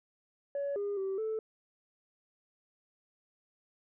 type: tone with pitch steps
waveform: sine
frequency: 564 / 406 / 385.9 / 438.9 Hz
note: C#5 / G#4 / G4 / A4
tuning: +30 / -39 / -27 / -4 cents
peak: -30 dBFS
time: 0.55-1.39 s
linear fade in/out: 2 ms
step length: 210 ms
effects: tanh soft clip ceiling -29 dBFS